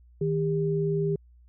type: tone pair together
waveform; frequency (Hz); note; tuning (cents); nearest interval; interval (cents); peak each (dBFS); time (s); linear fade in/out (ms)
sine; 157.75 / 399.7; D#3 / G4; +24 / +34; octave + major third; 1610; -26; 0.21-1.16; 5
effects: added 60 Hz sine -52 dBFS peak until 1.48 s